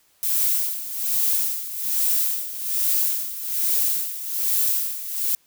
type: noise with tremolo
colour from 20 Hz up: violet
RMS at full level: -20 dBFS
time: 0.23-5.35 s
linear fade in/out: 0 ms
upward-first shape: sine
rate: 1.2 Hz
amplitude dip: 75%
effects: white hiss -61 dBFS RMS until 5.46 s